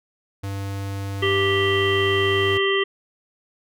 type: tone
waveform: square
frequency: 98.6 Hz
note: G2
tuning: 11 cents sharp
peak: -27 dBFS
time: 0.43-2.58 s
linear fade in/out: 10 ms
type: harmonic tone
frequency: 392 Hz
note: G4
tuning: in tune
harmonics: 1 / 3 / 5 / 7 / 8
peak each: -20 / -27 / -24 / -30 / -26 dBFS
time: 1.22-2.84 s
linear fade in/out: 10 ms
effects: none